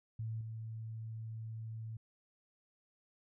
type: tone with level steps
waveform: sine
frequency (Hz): 111.6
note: A2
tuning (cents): +25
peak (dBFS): -37 / -41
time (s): 0.19-1.97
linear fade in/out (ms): 5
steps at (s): 0.41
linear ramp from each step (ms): 2
effects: none